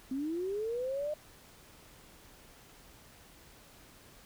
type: linear sweep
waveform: sine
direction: up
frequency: 254.7 to 613 Hz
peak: -32 dBFS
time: 0.11-1.14 s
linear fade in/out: 5 ms
effects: pink hiss -57 dBFS RMS until 4.25 s